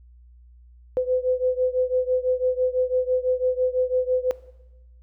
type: beating tone pair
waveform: sine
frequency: 505 / 511 Hz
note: B4 / C5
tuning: +39 / -41 cents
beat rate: 6 Hz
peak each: -22 / -25 dBFS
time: 0.97-4.31 s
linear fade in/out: 0 ms
effects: noise-tail reverb RT60 1.0 s tail -18 dB re dry + added 60 Hz sine -47 dBFS peak until 5.02 s

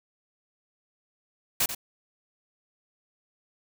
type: noise with echo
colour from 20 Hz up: white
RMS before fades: -24 dBFS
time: 1.6-1.66 s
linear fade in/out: 5 ms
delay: 89 ms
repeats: 1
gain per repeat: -10 dB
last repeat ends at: 1.749 s
effects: none

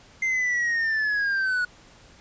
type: linear sweep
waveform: triangle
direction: down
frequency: 2093 to 1454 Hz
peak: -20 dBFS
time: 0.22-1.65 s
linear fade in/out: 5 ms
effects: pink hiss -52 dBFS RMS until 2.2 s + resampled to 16000 Hz

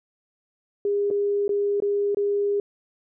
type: tone with dropouts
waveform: sine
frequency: 406.1 Hz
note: G#4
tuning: 39 cents flat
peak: -20 dBFS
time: 0.85-2.6 s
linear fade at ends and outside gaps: 2 ms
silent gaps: 1.103-1.11 / 1.48-1.492 / 1.802-1.822 / 2.147-2.17 s
effects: none

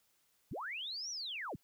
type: linear two-way sweep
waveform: sine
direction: up then down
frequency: 55 to 5920 to 55 Hz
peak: -39 dBFS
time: 0.51-1.56 s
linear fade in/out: 5 ms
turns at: 1.1 s
effects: white hiss -74 dBFS RMS until 1.63 s

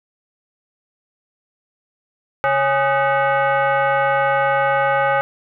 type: tone with frequency modulation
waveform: sine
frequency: 137.3 Hz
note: C#3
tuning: 16 cents flat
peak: -14 dBFS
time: 2.44-5.21 s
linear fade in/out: 0 ms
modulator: 689 Hz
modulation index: 2.2
effects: none

